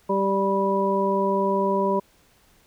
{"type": "harmonic tone", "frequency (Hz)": 195.8, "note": "G3", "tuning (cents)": -2, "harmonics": [1, 2, 3, 5], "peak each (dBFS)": [-26, -24, -26, -24], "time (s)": [0.09, 2], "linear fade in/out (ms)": 10, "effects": ["pink hiss -59 dBFS RMS until 2.66 s"]}